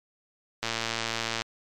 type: click train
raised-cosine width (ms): 0.2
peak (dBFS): -11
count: 91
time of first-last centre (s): 0.63-1.419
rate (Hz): 114
effects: MP3 96 kbps